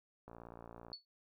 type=click train; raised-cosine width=1 ms; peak=-37 dBFS; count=38; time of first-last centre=0.28-0.918 s; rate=58 Hz
type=tone with exponential decay; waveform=sine; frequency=4435 Hz; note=C#8; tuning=in tune; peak=-39 dBFS; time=0.93-1.05 s; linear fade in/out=1 ms; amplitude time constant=24 ms
effects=noise-tail reverb RT60 0.1 s tail -25 dB re dry